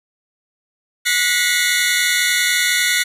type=tone cluster; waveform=sawtooth; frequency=1460 / 1920 / 2010 / 2174 / 3534 Hz; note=F#6 / B6 / B6 / C#7 / A7; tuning=-24 / -49 / +30 / -34 / +7 cents; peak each=-18 dBFS; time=1.05-3.04 s; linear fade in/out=20 ms; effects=resampled to 32000 Hz + 8-bit